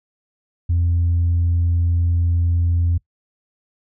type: tone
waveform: sine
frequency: 85.6 Hz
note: F2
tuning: 34 cents flat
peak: -13 dBFS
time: 0.69-2.98 s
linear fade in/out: 10 ms
effects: noise-tail reverb RT60 0.1 s tail -23 dB re dry + tanh soft clip ceiling -12 dBFS